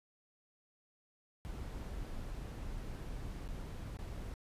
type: noise with dropouts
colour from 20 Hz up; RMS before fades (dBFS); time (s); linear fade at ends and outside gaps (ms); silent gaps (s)
brown; -43; 1.45-4.34; 0; 3.478-3.488 / 3.971-3.989
effects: resampled to 32000 Hz

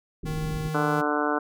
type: low-pass noise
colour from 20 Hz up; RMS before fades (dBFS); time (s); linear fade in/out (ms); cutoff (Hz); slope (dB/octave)
pink; -34; 0.23-0.69; 5; 370; 48
type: tone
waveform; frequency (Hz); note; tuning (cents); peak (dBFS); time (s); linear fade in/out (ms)
square; 155.56; D#3; 0; -29; 0.25-1.02; 20
type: harmonic tone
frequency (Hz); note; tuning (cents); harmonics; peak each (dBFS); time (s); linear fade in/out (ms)
148.3; D3; +17; 2 / 3 / 4 / 5 / 6 / 7 / 8 / 9 / 10; -28 / -30 / -32 / -31 / -34 / -32 / -34 / -32 / -31; 0.74-1.39; 10
effects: none

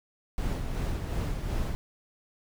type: noise with tremolo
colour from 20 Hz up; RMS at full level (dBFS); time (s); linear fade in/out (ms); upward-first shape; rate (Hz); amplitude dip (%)
brown; -29; 0.38-1.75; 0; sine; 2.7; 40
effects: none

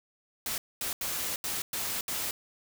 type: noise bursts at uneven times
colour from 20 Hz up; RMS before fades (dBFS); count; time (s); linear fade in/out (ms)
white; -33; 6; 0.46-0.58 / 0.81-0.93 / 1.01-1.36 / 1.44-1.62 / 1.73-2.01 / 2.08-2.31; 2
effects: none

